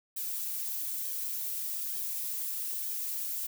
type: noise with flanger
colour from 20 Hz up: violet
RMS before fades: -35 dBFS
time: 0.16-3.47 s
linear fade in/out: 10 ms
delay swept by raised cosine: 1.4 to 6.3 ms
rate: 1.1 Hz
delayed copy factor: -0.65
effects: none